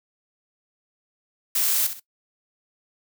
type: noise with echo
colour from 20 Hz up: blue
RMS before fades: -22 dBFS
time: 1.55-1.87 s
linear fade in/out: 5 ms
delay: 64 ms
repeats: 2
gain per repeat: -10 dB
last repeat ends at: 1.998 s
effects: noise-tail reverb RT60 0.1 s tail -18 dB re dry